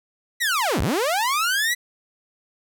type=linear two-way sweep; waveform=sawtooth; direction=down then up; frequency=2000 to 42.93 to 2000 Hz; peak=-16 dBFS; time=0.4-1.75 s; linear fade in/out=20 ms; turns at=0.81 s; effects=none